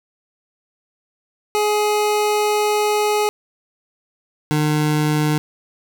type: tone pair in turn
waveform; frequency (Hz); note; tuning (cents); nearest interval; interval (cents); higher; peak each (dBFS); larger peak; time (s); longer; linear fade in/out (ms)
25% pulse; 420 / 151.44; G#4 / D#3; +19 / -47; octave + tritone; 1766; first; -12; neither; 1.55-3.29 / 4.51-5.38; first; 0
effects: none